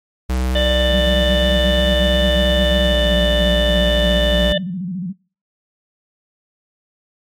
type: tone with pitch glide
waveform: square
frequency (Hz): 63.5 to 59.59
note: B1 to A#1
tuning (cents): +49 to +39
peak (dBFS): -17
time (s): 0.29-4.53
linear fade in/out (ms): 10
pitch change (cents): -110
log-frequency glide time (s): 2.84-3.05
type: harmonic tone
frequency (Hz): 593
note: D5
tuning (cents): +17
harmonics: 1 / 3 / 5 / 6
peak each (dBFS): -17 / -25 / -23 / -23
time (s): 0.55-4.58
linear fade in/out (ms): 5
type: tone with vibrato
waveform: sine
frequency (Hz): 181.7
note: F#3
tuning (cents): -31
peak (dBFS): -21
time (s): 0.88-5.13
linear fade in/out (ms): 20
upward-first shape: square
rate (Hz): 14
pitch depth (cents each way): 99
effects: noise-tail reverb RT60 0.4 s tail -26 dB re dry + MP3 64 kbps